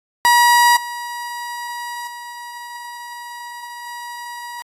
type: tone with level steps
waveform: 30% pulse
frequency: 960 Hz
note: B5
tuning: 49 cents flat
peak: -7 / -23 / -28 / -26 dBFS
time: 0.25-4.62 s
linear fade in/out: 0 ms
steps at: 0.76 / 2.07 / 3.88 s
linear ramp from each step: 2 ms
effects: AAC 48 kbps